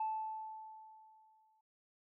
sine tone with exponential decay, 874 Hz, A5, 12 cents flat, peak -32 dBFS, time 0-1.61 s, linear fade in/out 5 ms, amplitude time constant 350 ms, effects tanh soft clip ceiling -30 dBFS

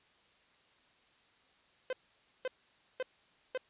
45% pulse tone bursts, 514 Hz, C5, 31 cents flat, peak -33 dBFS, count 4, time 1.9-3.576 s, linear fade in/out 2 ms, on 29 ms, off 520 ms, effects white hiss -67 dBFS RMS until 3.69 s + resampled to 8000 Hz

